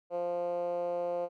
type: tone with band-pass filter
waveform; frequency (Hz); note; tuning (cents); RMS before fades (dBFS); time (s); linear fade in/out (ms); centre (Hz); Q
10% pulse; 174.61; F3; 0; -33; 0.1-1.29; 50; 560; 5.5
effects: none